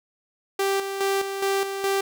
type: tone with tremolo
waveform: sawtooth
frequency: 392 Hz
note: G4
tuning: in tune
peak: -17 dBFS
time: 0.59-2.01 s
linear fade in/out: 5 ms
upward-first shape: square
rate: 2.4 Hz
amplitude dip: 55%
effects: none